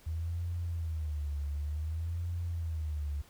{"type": "tone with vibrato", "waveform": "sine", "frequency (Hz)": 78.9, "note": "D#2", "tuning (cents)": 25, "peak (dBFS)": -32, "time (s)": [0.06, 3.22], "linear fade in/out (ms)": 10, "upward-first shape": "sine", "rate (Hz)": 0.55, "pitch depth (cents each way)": 160, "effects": ["pink hiss -60 dBFS RMS until 3.29 s"]}